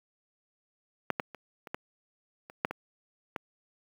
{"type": "clicks", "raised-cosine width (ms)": 0.5, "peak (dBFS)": [-11, -14, -29, -28, -18, -30, -10, -20, -18], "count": 9, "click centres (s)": [1.103, 1.198, 1.347, 1.672, 1.745, 2.499, 2.649, 2.71, 3.362], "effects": ["high-pass 150 Hz 12 dB/octave", "8-bit"]}